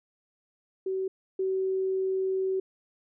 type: tone pair in turn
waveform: sine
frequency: 379.8 / 379.8 Hz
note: F#4 / F#4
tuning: +45 / +45 cents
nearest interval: unison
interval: 0 cents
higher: neither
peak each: -27 / -25 dBFS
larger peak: second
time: 0.86-1.08 / 1.39-2.6 s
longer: second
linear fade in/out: 5 ms
effects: none

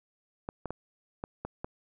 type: clicks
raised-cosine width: 1 ms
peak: -21 dBFS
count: 6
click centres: 0.489 / 0.657 / 0.706 / 1.239 / 1.45 / 1.645 s
effects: none

